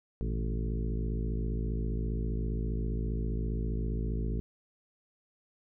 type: harmonic tone with a mistuned harmonic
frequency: 55 Hz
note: A1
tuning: in tune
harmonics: 1 / 2 / 3 / 4 / 5 / 6 / 7 / 8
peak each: -31 / -37 / -40 / -40 / -46 / -46 / -45 / -46 dBFS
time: 0.21-4.4 s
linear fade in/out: 0 ms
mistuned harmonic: 2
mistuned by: +120 cents
effects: none